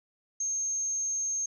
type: tone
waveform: sine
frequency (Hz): 6410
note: G8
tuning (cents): +38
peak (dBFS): -28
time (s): 0.4-1.46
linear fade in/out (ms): 5
effects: none